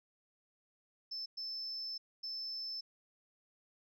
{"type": "tone bursts at uneven times", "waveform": "sine", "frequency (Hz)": 5274, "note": "E8", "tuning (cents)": 0, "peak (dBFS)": -38, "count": 3, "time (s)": [[1.11, 1.26], [1.37, 1.98], [2.23, 2.81]], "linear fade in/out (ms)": 10, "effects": ["tanh soft clip ceiling -35 dBFS"]}